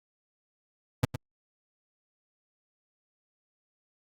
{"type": "tone with echo", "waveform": "35% pulse", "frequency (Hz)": 123.8, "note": "B2", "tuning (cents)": 5, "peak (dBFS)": -17, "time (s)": [1.03, 1.05], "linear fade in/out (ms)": 5, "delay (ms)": 110, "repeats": 1, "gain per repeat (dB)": -10, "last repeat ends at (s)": 1.16, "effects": ["Opus 48 kbps"]}